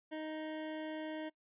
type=tone; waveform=25% pulse; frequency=311.7 Hz; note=D#4; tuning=3 cents sharp; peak=-36 dBFS; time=0.11-1.3 s; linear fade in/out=20 ms; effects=noise-tail reverb RT60 0.1 s tail -22 dB re dry + resampled to 8000 Hz

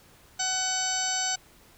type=harmonic tone; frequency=750 Hz; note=F#5; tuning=23 cents sharp; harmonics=1 / 2 / 3 / 4 / 5 / 6 / 7 / 8 / 10; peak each=-33 / -34 / -40 / -36 / -40 / -36 / -41 / -31 / -32 dBFS; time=0.39-1.36 s; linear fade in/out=10 ms; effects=pink hiss -56 dBFS RMS until 1.77 s

